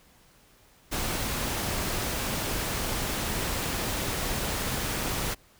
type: noise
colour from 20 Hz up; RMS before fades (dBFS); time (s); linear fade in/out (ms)
pink; -30; 0.91-5.35; 20
effects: pink hiss -59 dBFS RMS until 5.59 s